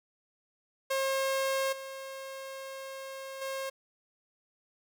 sawtooth tone with level steps, 537 Hz, C5, 45 cents sharp, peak -24 / -36 / -30 dBFS, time 0.9-3.7 s, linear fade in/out 10 ms, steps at 1.72 / 3.41 s, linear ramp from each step 10 ms, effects none

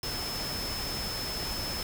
sine tone in noise, 5240 Hz, E8, 11 cents flat, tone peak -35 dBFS, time 0.03-1.83 s, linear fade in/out 2 ms, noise pink, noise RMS -36 dBFS, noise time 0.03-1.83 s, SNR -2 dB, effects none

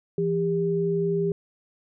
sine tone pair together, 168.18 / 400 Hz, E3 / G4, +35 / +35 cents, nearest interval octave + minor third, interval 1500 cents, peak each -26 / -23 dBFS, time 0.18-1.32 s, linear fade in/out 2 ms, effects none

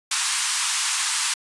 white band-pass noise, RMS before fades -24 dBFS, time 0.11-1.34 s, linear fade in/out 5 ms, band 900 to 10000 Hz, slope 48 dB/octave, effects resampled to 24000 Hz

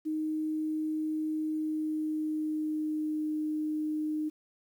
sine tone with pitch glide, 310.8 to 306.9 Hz, D#4 to D#4, -2 to -24 cents, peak -29 dBFS, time 0.05-4.3 s, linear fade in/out 20 ms, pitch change -22 cents, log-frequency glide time 1.45-3.32 s, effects 10-bit

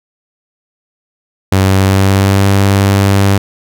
sawtooth tone with pitch glide, 95.7 to 98.73 Hz, G2 to G2, -41 to +13 cents, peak -3 dBFS, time 1.52-3.38 s, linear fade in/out 5 ms, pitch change +54 cents, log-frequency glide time 1.66-2.53 s, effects none

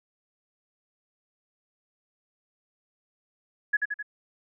sine tone with echo, 1685 Hz, G#6, 25 cents sharp, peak -19 dBFS, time 3.73-3.77 s, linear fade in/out 10 ms, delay 86 ms, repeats 3, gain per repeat -4 dB, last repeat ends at 4.028 s, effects none

